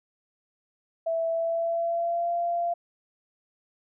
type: tone with pitch glide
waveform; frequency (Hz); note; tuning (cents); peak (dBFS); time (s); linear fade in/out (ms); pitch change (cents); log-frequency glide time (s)
sine; 659.3 to 688.9; E5 to F5; 0 to -24; -24; 1.06-2.74; 10; +76; 1.28-2.32
effects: none